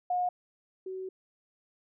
sine tone pair in turn, 720 / 376.2 Hz, F#5 / F#4, -47 / +29 cents, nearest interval major seventh, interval 1124 cents, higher first, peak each -26 / -35 dBFS, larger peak first, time 0.1-0.29 / 0.86-1.09 s, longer second, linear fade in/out 5 ms, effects none

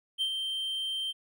triangle tone with ADSR envelope, 3136 Hz, G7, in tune, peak -24 dBFS, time 0.18-1.13 s, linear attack 35 ms, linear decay 77 ms, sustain -5 dB, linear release 28 ms, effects none

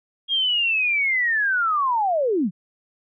sine linear sweep, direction down, 3268 to 154.9 Hz, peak -18 dBFS, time 0.28-2.51 s, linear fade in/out 50 ms, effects none

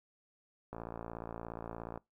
click train, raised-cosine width 1 ms, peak -28 dBFS, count 72, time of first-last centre 0.73-1.976 s, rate 57 Hz, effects noise-tail reverb RT60 0.2 s tail -24 dB re dry

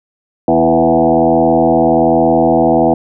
sine tone with frequency modulation, 493.9 Hz, B4, in tune, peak -7 dBFS, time 0.48-2.94 s, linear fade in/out 2 ms, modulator 81.2 Hz, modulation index 3.6, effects none

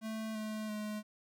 square tone with pitch steps, 220 / 215.8 / 211.8 Hz, A3 / A3 / G#3, 0 / -33 / +34 cents, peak -38 dBFS, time 0.01-1.03 s, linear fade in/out 50 ms, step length 340 ms, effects 13-bit

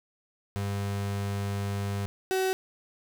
35% pulse tone pair in turn, 100 / 377.5 Hz, G2 / F#4, +35 / +35 cents, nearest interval octave + major seventh, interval 2300 cents, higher second, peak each -27 / -23 dBFS, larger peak second, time 0.56-2.06 / 2.31-2.53 s, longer first, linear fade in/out 0 ms, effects none

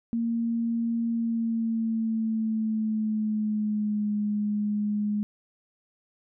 sine tone with pitch glide, 231.3 to 208.5 Hz, A#3 to G#3, -13 to +7 cents, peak -24 dBFS, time 0.13-5.23 s, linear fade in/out 0 ms, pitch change -180 cents, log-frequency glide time 1.08-4.12 s, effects none

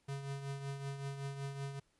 square tone with tremolo, 138.59 Hz, C#3, in tune, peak -38 dBFS, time 0.08-1.8 s, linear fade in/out 10 ms, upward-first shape triangle, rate 5.3 Hz, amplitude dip 60%, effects pink hiss -75 dBFS RMS until 1.99 s + resampled to 24000 Hz

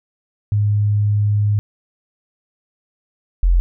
sine tone pair in turn, 103.83 / 43.66 Hz, G#2 / F1, 0 / 0 cents, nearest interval octave + minor third, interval 1500 cents, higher first, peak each -13 / -10 dBFS, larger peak second, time 0.52-1.59 / 3.43-3.6 s, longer first, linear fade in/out 0 ms, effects none

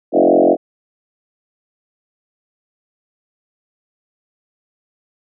sine tone with frequency modulation, 482.1 Hz, B4, 42 cents flat, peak -8 dBFS, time 0.12-0.57 s, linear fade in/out 50 ms, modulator 44.8 Hz, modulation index 4.7, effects none

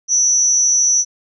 sine tone with amplitude modulation, 5920 Hz, F#8, in tune, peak -7 dBFS, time 0.08-1.05 s, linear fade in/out 50 ms, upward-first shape sine, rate 233 Hz, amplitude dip 90%, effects none

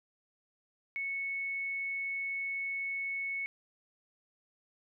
sine tone, 2208 Hz, C#7, 7 cents flat, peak -33 dBFS, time 0.96-3.46 s, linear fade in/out 0 ms, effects none

